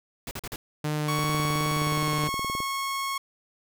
pink noise bursts, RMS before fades -35 dBFS, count 4, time 0.27-0.56 s, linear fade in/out 2 ms, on 41 ms, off 42 ms
sawtooth tone with vibrato, 150.6 Hz, D3, 44 cents sharp, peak -22 dBFS, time 0.84-2.28 s, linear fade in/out 5 ms, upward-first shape triangle, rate 2.7 Hz, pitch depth 10 cents each way
sawtooth tone with pitch glide, 1115 to 1094.6 Hz, C#6 to C#6, +10 to -22 cents, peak -24 dBFS, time 1.08-3.18 s, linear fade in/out 5 ms, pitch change -32 cents, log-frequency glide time 1.77-2.1 s
click train, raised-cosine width 2 ms, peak -22 dBFS, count 28, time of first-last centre 1.19-2.604 s, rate 19.1 Hz
effects none

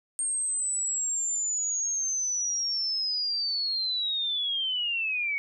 sine linear sweep, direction down, 8600 to 2220 Hz, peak -26 dBFS, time 0.19-5.38 s, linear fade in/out 0 ms, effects none

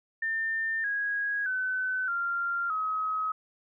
sine tone with pitch steps, 1800 / 1650.6 / 1513.6 / 1388 / 1272.8 Hz, A6 / G#6 / F#6 / F6 / D#6, +39 / -11 / +39 / -11 / +39 cents, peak -27 dBFS, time 0.22-3.32 s, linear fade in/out 5 ms, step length 620 ms, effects none

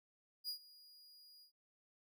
45% pulse tone with ADSR envelope, 4878 Hz, D#8, 35 cents flat, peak -38 dBFS, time 0.44-1.52 s, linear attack 47 ms, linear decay 95 ms, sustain -21 dB, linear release 99 ms, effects none

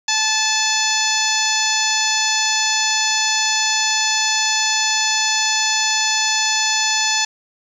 harmonic tone with a mistuned harmonic, 871 Hz, A5, 18 cents flat, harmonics 1 / 2 / 3 / 4 / 5 / 6 / 7 / 8, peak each -24 / -24 / -24 / -24 / -24 / -24 / -24 / -24 dBFS, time 0.08-7.25 s, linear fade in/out 5 ms, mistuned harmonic 6, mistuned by -21 cents, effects 8-bit

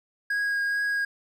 triangle tone with vibrato, 1641 Hz, G#6, 21 cents flat, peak -22 dBFS, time 0.3-1.05 s, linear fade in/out 5 ms, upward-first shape triangle, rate 2.3 Hz, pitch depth 13 cents each way, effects none

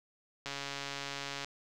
click train, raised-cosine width 0.2 ms, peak -21 dBFS, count 139, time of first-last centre 0.46-1.446 s, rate 140 Hz, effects none

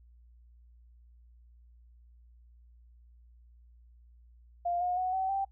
sine tone with pitch steps, 698.5 / 718.6 / 739.2 / 760.4 / 782.2 Hz, F5 / F5 / F#5 / F#5 / G5, 0 / +49 / -2 / +47 / -4 cents, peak -28 dBFS, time 4.65-5.45 s, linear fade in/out 10 ms, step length 160 ms, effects noise-tail reverb RT60 0.1 s tail -22 dB re dry + added 59 Hz sine -55 dBFS peak until 5.51 s

